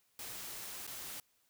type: noise with dropouts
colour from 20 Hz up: white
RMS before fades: -45 dBFS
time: 0.19-1.2 s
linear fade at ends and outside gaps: 2 ms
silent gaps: 0.868-0.875 s
effects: white hiss -74 dBFS RMS until 1.49 s